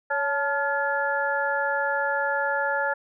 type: tone cluster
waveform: sine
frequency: 560 / 874 / 1401 / 1705 Hz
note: C#5 / A5 / F6 / G#6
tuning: +18 / -12 / +5 / +45 cents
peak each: -28 dBFS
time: 0.1-2.94 s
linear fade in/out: 10 ms
effects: none